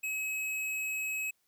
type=tone; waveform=square; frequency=2560 Hz; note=D#7; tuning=49 cents sharp; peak=-33 dBFS; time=0.03-1.31 s; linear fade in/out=10 ms; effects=white hiss -75 dBFS RMS until 1.47 s